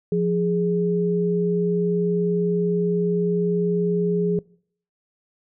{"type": "tone pair together", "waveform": "sine", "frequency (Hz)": [175, 415.6], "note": ["F3", "G#4"], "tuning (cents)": [4, 1], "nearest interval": "octave + minor third", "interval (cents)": 1497, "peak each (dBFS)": -21, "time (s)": [0.12, 4.39], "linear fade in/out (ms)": 2, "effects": ["noise-tail reverb RT60 0.6 s tail -25 dB re dry"]}